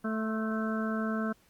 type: harmonic tone with a mistuned harmonic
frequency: 220 Hz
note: A3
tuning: in tune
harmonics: 1 / 2 / 3 / 5 / 6 / 7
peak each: -30 / -39 / -39 / -43 / -39 / -40 dBFS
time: 0.04-1.33 s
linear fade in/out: 10 ms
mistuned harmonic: 5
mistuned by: -41 cents
effects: pink hiss -65 dBFS RMS until 1.49 s + Opus 32 kbps